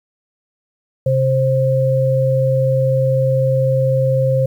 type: tone pair together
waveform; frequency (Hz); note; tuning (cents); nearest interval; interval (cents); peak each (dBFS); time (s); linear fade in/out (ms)
sine; 132 / 528; C3 / C5; +16 / +16; 2 octaves; 2400; -15; 1.06-4.46; 5
effects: 8-bit